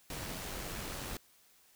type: noise with amplitude modulation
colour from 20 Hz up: pink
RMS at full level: -40 dBFS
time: 0.1-1.17 s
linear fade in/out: 2 ms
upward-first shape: sine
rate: 94.1 Hz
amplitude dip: 30%
effects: white hiss -65 dBFS RMS until 1.75 s